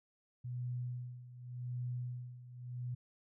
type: tone with tremolo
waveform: sine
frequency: 123.47 Hz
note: B2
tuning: in tune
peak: -36 dBFS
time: 0.44-2.95 s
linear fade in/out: 10 ms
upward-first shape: sine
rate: 0.87 Hz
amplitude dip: 80%
effects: none